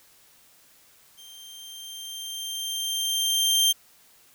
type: tone with level ramp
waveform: sawtooth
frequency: 3162 Hz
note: G7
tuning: 14 cents sharp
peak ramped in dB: -42 to -14 dBFS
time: 1.17-3.73 s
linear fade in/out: 20 ms
effects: white hiss -57 dBFS RMS until 4.34 s